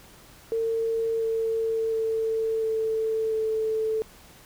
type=tone with pitch steps; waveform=sine; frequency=453 / 449.6 / 446.2 / 442.9 / 439.6 Hz; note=A#4 / A4 / A4 / A4 / A4; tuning=-50 / +37 / +24 / +11 / -2 cents; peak=-23 dBFS; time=0.52-4.02 s; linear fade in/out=0 ms; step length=700 ms; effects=pink hiss -51 dBFS RMS until 4.45 s